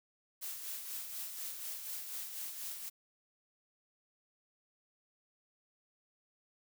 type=noise with tremolo; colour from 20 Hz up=blue; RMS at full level=-41 dBFS; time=0.41-2.9 s; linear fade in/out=20 ms; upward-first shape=sine; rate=4.1 Hz; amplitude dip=45%; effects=none